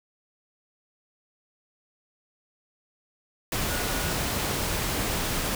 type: tone in noise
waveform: sine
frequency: 1456 Hz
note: F#6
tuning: 28 cents flat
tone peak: -38 dBFS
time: 3.69-4.13 s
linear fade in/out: 2 ms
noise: pink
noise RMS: -28 dBFS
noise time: 3.52-5.55 s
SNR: -13 dB
effects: none